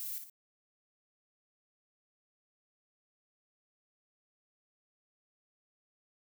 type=noise with echo; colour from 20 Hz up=violet; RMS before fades=-40 dBFS; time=0-0.18 s; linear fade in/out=0 ms; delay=59 ms; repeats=2; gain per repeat=-7 dB; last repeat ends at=0.298 s; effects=none